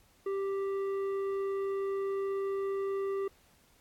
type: tone with tanh clipping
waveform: sine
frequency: 392 Hz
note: G4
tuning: in tune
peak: -32 dBFS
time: 0.26-3.28 s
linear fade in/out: 5 ms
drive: 9 dB
effects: pink hiss -65 dBFS RMS until 3.8 s + AAC 64 kbps